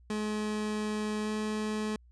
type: tone with pitch glide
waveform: 30% pulse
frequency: 212.6 to 214.2 Hz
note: G#3 to A3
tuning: +41 to -46 cents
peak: -28 dBFS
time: 0.1-1.96 s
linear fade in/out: 2 ms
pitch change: +13 cents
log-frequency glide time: 1.23-1.29 s
effects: added 60 Hz sine -55 dBFS peak until 2.11 s + resampled to 22050 Hz